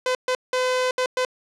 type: tone bursts at uneven times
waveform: sawtooth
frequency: 508 Hz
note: B4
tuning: 49 cents sharp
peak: -16 dBFS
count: 5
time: 0.06-0.15 / 0.28-0.35 / 0.53-0.91 / 0.98-1.06 / 1.17-1.25 s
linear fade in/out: 2 ms
effects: low-pass 7000 Hz 12 dB/octave